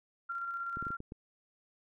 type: tone with tremolo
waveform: sine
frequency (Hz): 1379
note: F6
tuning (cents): -22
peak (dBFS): -34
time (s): 0.29-0.97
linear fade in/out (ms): 10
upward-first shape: square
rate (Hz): 16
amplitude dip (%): 30
type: clicks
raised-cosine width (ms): 3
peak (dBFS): -30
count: 6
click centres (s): 0.771 / 0.826 / 0.868 / 0.905 / 1.004 / 1.121
effects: none